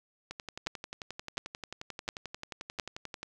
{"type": "two click trains", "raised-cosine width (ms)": 0.2, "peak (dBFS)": [-22, -14], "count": [34, 4], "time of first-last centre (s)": [[0.31, 3.23], [0.67, 2.798]], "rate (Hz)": [11.3, 1.41], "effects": []}